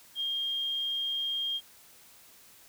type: tone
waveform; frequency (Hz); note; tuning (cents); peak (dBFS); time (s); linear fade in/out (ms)
sine; 3219; G7; +45; -29; 0.15-1.61; 50
effects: white hiss -56 dBFS RMS until 2.68 s